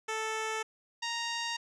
10% pulse tone pair in turn, 439.8 / 931.9 Hz, A4 / A#5, -1 / -1 cents, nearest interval octave + minor second, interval 1300 cents, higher second, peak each -24 dBFS, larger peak neither, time 0.08-0.63 / 1.02-1.57 s, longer neither, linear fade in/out 10 ms, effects resampled to 22050 Hz

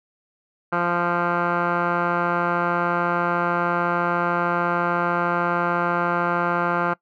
10% pulse tone with low-pass filter, 173.7 Hz, F3, 9 cents flat, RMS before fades -22 dBFS, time 0.72-6.94 s, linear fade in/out 10 ms, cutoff 1500 Hz, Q 8.3, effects noise-tail reverb RT60 0.1 s tail -22 dB re dry

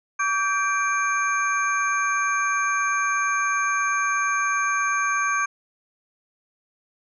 sine tone cluster, 1144 / 1573 / 2350 / 6420 Hz, D6 / G6 / D7 / G8, -46 / +6 / +1 / +40 cents, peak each -23 / -25 / -28 / -32 dBFS, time 0.19-5.46 s, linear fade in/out 10 ms, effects none

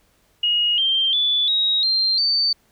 sine tone with pitch steps, 2879 / 3158 / 3464 / 3799 / 4167 / 4570 Hz, F#7 / G7 / A7 / A#7 / C8 / D8, -48 / +12 / -28 / +32 / -8 / -48 cents, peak -16 dBFS, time 0.43-2.53 s, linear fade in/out 5 ms, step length 350 ms, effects pink hiss -61 dBFS RMS until 2.71 s

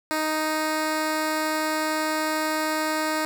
10% pulse tone, 311.1 Hz, D#4, in tune, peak -15 dBFS, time 0.11-3.25 s, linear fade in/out 0 ms, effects none

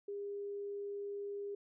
sine tone, 404.4 Hz, G#4, 46 cents flat, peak -39 dBFS, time 0.08-1.55 s, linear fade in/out 5 ms, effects none

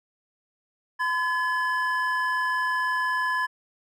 triangle tone pair together, 1015.6 / 1708 Hz, B5 / G#6, +48 / +48 cents, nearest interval major sixth, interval 900 cents, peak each -24 dBFS, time 0.99-3.47 s, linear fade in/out 20 ms, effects none

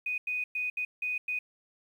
sine tone bursts at uneven times, 2489 Hz, D#7, in tune, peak -29 dBFS, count 6, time 0.06-0.18 / 0.27-0.44 / 0.55-0.7 / 0.77-0.85 / 1.02-1.18 / 1.28-1.39 s, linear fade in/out 5 ms, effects 10-bit

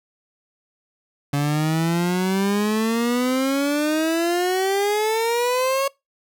30% pulse exponential sweep, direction up, 141.4 to 554.4 Hz, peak -16 dBFS, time 1.33-5.88 s, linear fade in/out 5 ms, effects noise-tail reverb RT60 0.2 s tail -23 dB re dry

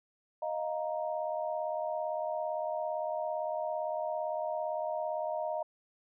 sine chord, Eb suspended second, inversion none, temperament just, 622.3 / 700 / 933.4 Hz, Eb5 / F5 / Bb5, 0 / +4 / +2 cents, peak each -34 / -37 / -39 dBFS, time 0.42-5.63 s, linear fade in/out 5 ms, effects none

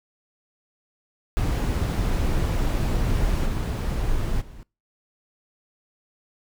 brown noise with level steps, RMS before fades -22 / -25 / -42 dBFS, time 1.37-4.63 s, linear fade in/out 0 ms, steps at 3.45 / 4.4 s, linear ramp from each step 20 ms, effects noise-tail reverb RT60 0.3 s tail -25 dB re dry

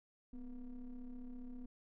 triangle ring-modulated tone, 116.54 Hz, A#2, in tune, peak -40 dBFS, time 0.33-1.66 s, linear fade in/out 5 ms, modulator 134 Hz, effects none

